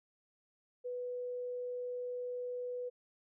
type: tone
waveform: sine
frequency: 493.9 Hz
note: B4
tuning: in tune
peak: -37 dBFS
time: 0.84-2.9 s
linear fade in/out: 20 ms
effects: none